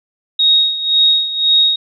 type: tone with tremolo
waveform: sine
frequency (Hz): 3757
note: A#7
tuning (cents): +13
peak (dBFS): -7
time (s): 0.39-1.76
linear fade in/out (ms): 5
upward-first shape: sine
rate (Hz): 1.9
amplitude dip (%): 75
effects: none